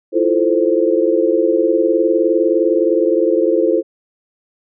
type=chord; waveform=sine; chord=F major seventh; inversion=third; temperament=equal; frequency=329.6 / 349.2 / 440 / 523.3 Hz; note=E4 / F4 / A4 / C5; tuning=0 / 0 / 0 / 0 cents; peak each=-17 dBFS; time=0.12-3.83 s; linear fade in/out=50 ms; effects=none